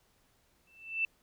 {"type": "tone with exponential growth", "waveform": "sine", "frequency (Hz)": 2660, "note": "E7", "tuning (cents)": 15, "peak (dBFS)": -25, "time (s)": [0.67, 1.05], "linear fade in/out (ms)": 2, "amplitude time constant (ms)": 81, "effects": ["pink hiss -70 dBFS RMS until 1.22 s"]}